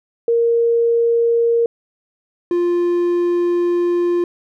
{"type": "tone pair in turn", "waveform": ["sine", "triangle"], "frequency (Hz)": [466.2, 349.3], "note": ["A#4", "F4"], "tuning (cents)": [0, 0], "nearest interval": "perfect fourth", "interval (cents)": 500, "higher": "first", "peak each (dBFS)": -12, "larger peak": "neither", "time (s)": [[0.28, 1.66], [2.51, 4.24]], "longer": "second", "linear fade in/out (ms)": 2, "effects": []}